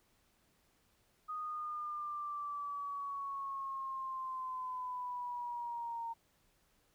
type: linear sweep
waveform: sine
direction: down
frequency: 1244.5 to 918 Hz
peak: -38 dBFS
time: 1.28-6.14 s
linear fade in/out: 20 ms
effects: pink hiss -73 dBFS RMS until 6.94 s

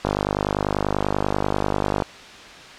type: click train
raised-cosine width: 1 ms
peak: -6 dBFS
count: 100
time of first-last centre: 0.05-2.022 s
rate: 50.2 Hz
effects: white hiss -40 dBFS RMS until 2.78 s + low-pass 4000 Hz 12 dB/octave

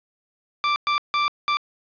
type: tone bursts at uneven times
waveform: sawtooth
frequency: 1174.7 Hz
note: D6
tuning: in tune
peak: -15 dBFS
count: 4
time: 0.64-0.76 / 0.87-0.98 / 1.14-1.28 / 1.48-1.57 s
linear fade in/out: 0 ms
effects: resampled to 11025 Hz + 7-bit

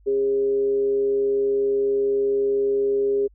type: tone with frequency modulation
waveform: sine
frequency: 405.8 Hz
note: G#4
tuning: 40 cents flat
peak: -18 dBFS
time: 0.06-3.28 s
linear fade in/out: 20 ms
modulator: 136 Hz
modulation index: 0.22
effects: added 50 Hz sine -51 dBFS peak until 3.34 s

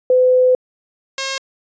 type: tone pair in turn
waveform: sine / 5% pulse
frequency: 507 / 538 Hz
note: B4 / C5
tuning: +45 / +48 cents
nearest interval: minor second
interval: 103 cents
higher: second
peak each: -9 dBFS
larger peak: neither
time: 0.1-0.55 / 1.18-1.38 s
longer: first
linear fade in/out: 2 ms
effects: resampled to 16000 Hz

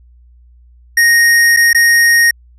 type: tone with dropouts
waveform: square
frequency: 1864.7 Hz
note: A#6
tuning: in tune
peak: -7 dBFS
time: 0.97-2.31 s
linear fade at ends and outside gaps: 5 ms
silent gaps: 1.565-1.57 / 1.731-1.747 s
effects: added 60 Hz sine -41 dBFS peak until 2.58 s + resampled to 32000 Hz

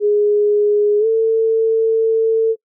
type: tone with pitch glide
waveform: sine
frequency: 415.3 to 447.7 Hz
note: G#4 to A4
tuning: 0 to +30 cents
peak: -11 dBFS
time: 0-2.56 s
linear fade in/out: 50 ms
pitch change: +130 cents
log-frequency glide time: 0.99-1.06 s
effects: noise-tail reverb RT60 0.1 s tail -23 dB re dry

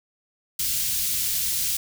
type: band-stop noise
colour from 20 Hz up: white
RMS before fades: -25 dBFS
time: 0.59-1.77 s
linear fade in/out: 5 ms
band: 130 to 3400 Hz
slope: 12 dB/octave
effects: none

